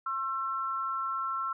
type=tone pair together; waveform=sine; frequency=1073 / 1341.6 Hz; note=C6 / E6; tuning=+43 / +30 cents; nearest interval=major third; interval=387 cents; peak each=-35 / -31 dBFS; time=0.06-1.53 s; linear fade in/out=5 ms; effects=none